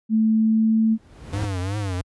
sine tone with pitch glide, 220 to 221.7 Hz, A3 to A3, 0 to +13 cents, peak -15 dBFS, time 0.09-0.98 s, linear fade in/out 50 ms, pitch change +13 cents, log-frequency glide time 0.32-0.81 s
brown noise with exponential growth, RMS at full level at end -24 dBFS, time 0.76-1.45 s, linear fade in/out 0 ms, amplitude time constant 150 ms
square tone with vibrato, 97.5 Hz, G2, 9 cents flat, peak -24 dBFS, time 1.33-2.01 s, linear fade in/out 0 ms, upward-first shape triangle, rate 2.8 Hz, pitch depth 170 cents each way
effects high-pass 60 Hz 12 dB/octave + resampled to 24000 Hz

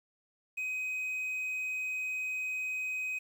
triangle tone with quantisation, 2518 Hz, D#7, 20 cents sharp, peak -31 dBFS, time 0.57-3.19 s, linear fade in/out 10 ms, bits 10, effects none

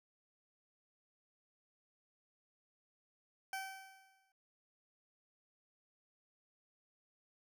20% pulse tone with exponential decay, 770 Hz, G5, 31 cents flat, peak -33 dBFS, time 3.53-4.32 s, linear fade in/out 2 ms, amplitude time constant 170 ms, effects none

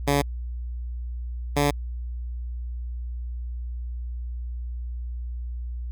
10% pulse tone pair in turn, 142.1 / 144.17 Hz, C#3 / D3, +43 / -32 cents, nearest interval unison, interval 25 cents, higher second, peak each -11 dBFS, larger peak neither, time 0.07-0.22 / 1.56-1.71 s, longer neither, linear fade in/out 10 ms, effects added 60 Hz sine -29 dBFS peak until 5.91 s

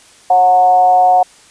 sine tone with frequency modulation, 730 Hz, F#5, 24 cents flat, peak -6 dBFS, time 0.3-1.23 s, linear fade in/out 5 ms, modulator 183 Hz, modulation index 0.46, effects white hiss -44 dBFS RMS until 1.5 s + resampled to 22050 Hz

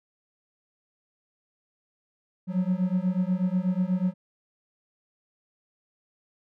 triangle beating tone pair, 179.5 / 187.7 Hz, F3 / F#3, +48 / +25 cents, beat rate 8.2 Hz, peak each -24 dBFS, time 2.47-4.14 s, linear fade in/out 50 ms, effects none

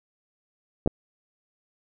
clicks, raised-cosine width 2 ms, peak -10 dBFS, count 2, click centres 0.861 / 0.875 s, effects none

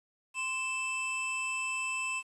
square tone pair together, 1041.7 / 2637 Hz, C6 / E7, -8 / 0 cents, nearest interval octave + major third, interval 1608 cents, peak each -40 / -33 dBFS, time 0.34-2.23 s, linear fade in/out 50 ms, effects resampled to 24000 Hz + 10-bit

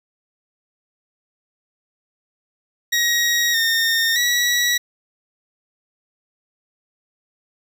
20% pulse tone with pitch steps, 1893 / 1829 / 1934 Hz, A#6 / A#6 / B6, +26 / -33 / -37 cents, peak -11 dBFS, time 2.92-4.78 s, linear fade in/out 10 ms, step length 620 ms, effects none

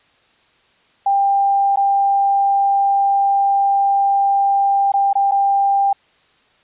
sine tone with dropouts, 794 Hz, G5, 22 cents sharp, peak -12 dBFS, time 1.06-5.93 s, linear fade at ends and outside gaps 5 ms, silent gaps 1.76-1.771 / 4.92-4.938 / 5.131-5.153 / 5.312-5.318 s, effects white hiss -56 dBFS RMS until 6.63 s + resampled to 8000 Hz

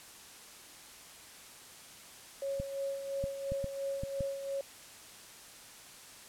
sine tone with tremolo, 551 Hz, C#5, 11 cents flat, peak -32 dBFS, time 2.42-4.61 s, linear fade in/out 2 ms, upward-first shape sine, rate 2.9 Hz, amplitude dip 55%
clicks, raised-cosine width 5 ms, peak -25 dBFS, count 6, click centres 2.6 / 3.24 / 3.52 / 3.643 / 4.035 / 4.207 s
effects white hiss -52 dBFS RMS until 6.28 s + low-pass 11000 Hz 12 dB/octave

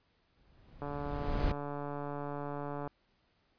brown noise with exponential growth, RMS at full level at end -28 dBFS, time 0.37-1.52 s, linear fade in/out 5 ms, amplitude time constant 250 ms
click train, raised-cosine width 1 ms, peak -26 dBFS, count 297, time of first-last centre 0.82-2.876 s, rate 144 Hz
effects pink hiss -73 dBFS RMS until 3.58 s + resampled to 11025 Hz

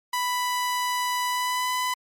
sawtooth tone with pitch glide, 990 to 1002.7 Hz, B5 to B5, +4 to +26 cents, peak -20 dBFS, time 0.13-1.94 s, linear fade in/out 5 ms, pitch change +22 cents, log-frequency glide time 1.27-1.71 s, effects MP3 64 kbps

